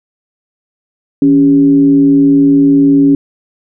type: tone with frequency modulation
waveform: sine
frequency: 280 Hz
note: C#4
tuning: 18 cents sharp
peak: -4 dBFS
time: 1.22-3.15 s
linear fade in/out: 2 ms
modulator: 119 Hz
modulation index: 0.37
effects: none